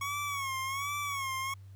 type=tone with vibrato; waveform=25% pulse; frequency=1108.7 Hz; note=C#6; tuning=in tune; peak=-29 dBFS; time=0.01-1.54 s; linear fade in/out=5 ms; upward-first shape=sine; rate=1.3 Hz; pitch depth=84 cents each way; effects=added 97 Hz sine -47 dBFS peak until 1.75 s + pink hiss -69 dBFS RMS until 1.75 s